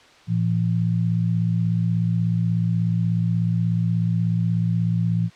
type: tone pair together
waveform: sine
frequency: 113.4 / 169.91 Hz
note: A#2 / F3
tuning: -47 / -47 cents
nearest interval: perfect fifth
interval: 700 cents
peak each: -21 dBFS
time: 0.27-5.3 s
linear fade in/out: 50 ms
effects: white hiss -50 dBFS RMS until 5.35 s + low-pass 4000 Hz 12 dB/octave